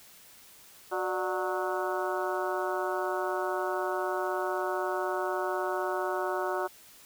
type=harmonic tone with a mistuned harmonic; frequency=184 Hz; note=F#3; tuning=9 cents flat; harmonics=2 / 3 / 4 / 5 / 6 / 7 / 8; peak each=-33 / -35 / -36 / -37 / -38 / -38 / -39 dBFS; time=0.91-6.68 s; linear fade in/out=20 ms; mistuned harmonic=3; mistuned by=+110 cents; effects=white hiss -54 dBFS RMS until 7.05 s